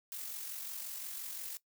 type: noise with amplitude modulation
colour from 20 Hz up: blue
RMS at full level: -41 dBFS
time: 0.12-1.57 s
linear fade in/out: 0 ms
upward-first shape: sine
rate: 45.7 Hz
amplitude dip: 40%
effects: noise-tail reverb RT60 0.1 s tail -18 dB re dry